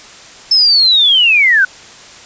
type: linear sweep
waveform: sine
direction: down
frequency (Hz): 5300 to 1462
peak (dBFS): -6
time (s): 0.51-1.65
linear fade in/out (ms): 5
effects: white hiss -36 dBFS RMS until 2.25 s + resampled to 16000 Hz